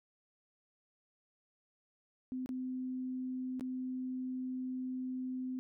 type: tone with dropouts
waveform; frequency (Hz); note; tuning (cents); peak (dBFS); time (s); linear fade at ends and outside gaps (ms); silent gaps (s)
sine; 256.2; C4; -36; -36; 2.32-5.59; 0; 2.46-2.491 / 3.596-3.609
effects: none